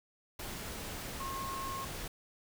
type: tone in noise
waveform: sine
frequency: 1079 Hz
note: C#6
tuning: 47 cents flat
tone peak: -38 dBFS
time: 1.2-1.85 s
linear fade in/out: 5 ms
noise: pink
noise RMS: -42 dBFS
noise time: 0.39-2.08 s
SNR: +1 dB
effects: none